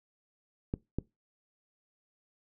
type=clicks; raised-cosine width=3 ms; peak=-18 dBFS; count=2; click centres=0.739 / 0.986 s; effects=noise-tail reverb RT60 0.2 s tail -21 dB re dry